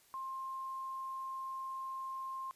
sine tone, 1059 Hz, C6, 21 cents sharp, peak -39 dBFS, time 0.14-2.51 s, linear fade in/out 0 ms, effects white hiss -66 dBFS RMS until 2.55 s + resampled to 32000 Hz

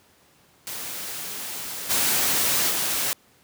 white noise with level steps, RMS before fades -33 / -22 / -25 dBFS, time 0.67-3.13 s, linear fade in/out 0 ms, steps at 1.89 / 2.69 s, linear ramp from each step 20 ms, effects pink hiss -58 dBFS RMS until 3.43 s + high-pass 100 Hz 12 dB/octave

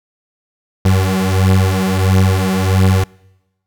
30% pulse beating tone pair, 93.8 / 95.3 Hz, F#2 / G2, +24 / -48 cents, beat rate 1.5 Hz, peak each -11 dBFS, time 0.85-3.04 s, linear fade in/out 5 ms, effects noise-tail reverb RT60 1.0 s tail -26 dB re dry

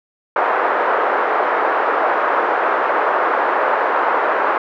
white band-pass noise, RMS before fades -17 dBFS, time 0.36-4.58 s, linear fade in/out 2 ms, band 410 to 1400 Hz, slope 24 dB/octave, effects none

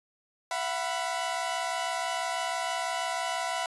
sawtooth chord, E suspended second, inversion none, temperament equal with one note detuned, 673.9 / 740 / 987.8 Hz, E5 / F#5 / B5, +38 / 0 / 0 cents, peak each -30 dBFS, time 0.51-3.66 s, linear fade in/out 2 ms, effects resampled to 24000 Hz

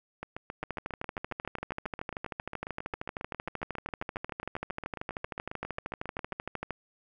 two click trains, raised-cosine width 0.5 ms, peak -19 / -22 dBFS, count 80 / 46, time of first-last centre 0.63-6.707 / 0.23-6.328 s, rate 13 / 7.38 Hz, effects none

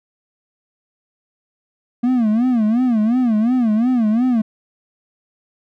triangle tone with vibrato, 233.1 Hz, A#3, in tune, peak -11 dBFS, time 2.03-4.42 s, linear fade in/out 10 ms, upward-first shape sine, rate 2.8 Hz, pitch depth 170 cents each way, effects none

